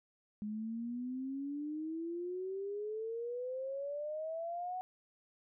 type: exponential sweep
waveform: sine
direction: up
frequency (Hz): 207.7 to 746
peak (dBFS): -37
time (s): 0.42-4.81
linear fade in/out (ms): 0
effects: none